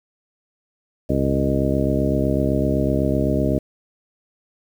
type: harmonic tone with a mistuned harmonic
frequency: 67.9 Hz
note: C#2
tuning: 35 cents flat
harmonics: 1 / 2 / 3 / 4 / 5 / 6 / 7 / 9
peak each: -25 / -24 / -25 / -23 / -26 / -28 / -29 / -25 dBFS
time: 1.09-3.59 s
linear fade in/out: 10 ms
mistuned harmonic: 1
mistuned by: +39 cents
effects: 8-bit